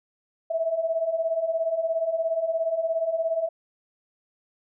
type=beating tone pair; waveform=sine; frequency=641 / 658 Hz; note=E5 / E5; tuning=-49 / -3 cents; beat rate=17 Hz; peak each=-29 / -24 dBFS; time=0.5-3.49 s; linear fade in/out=10 ms; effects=none